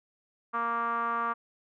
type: tone with low-pass filter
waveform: 5% pulse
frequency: 233.1 Hz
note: A#3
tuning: in tune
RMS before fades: -30 dBFS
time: 0.53-1.34 s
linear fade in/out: 20 ms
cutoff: 1200 Hz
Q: 5.8
effects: none